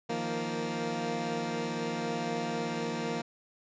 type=chord; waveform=15% pulse; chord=Eb suspended second; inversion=none; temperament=equal with one note detuned; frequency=156.74 / 174.61 / 233.1 Hz; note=Eb3 / F3 / Bb3; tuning=+13 / 0 / 0 cents; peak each=-32 / -31 / -27 dBFS; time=0.09-3.22 s; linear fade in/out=10 ms; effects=resampled to 16000 Hz